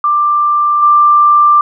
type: tone with level steps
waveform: sine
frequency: 1183 Hz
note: D6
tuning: 12 cents sharp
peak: -8 / -4 dBFS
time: 0.04-1.61 s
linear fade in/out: 2 ms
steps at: 0.82 s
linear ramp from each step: 10 ms
effects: none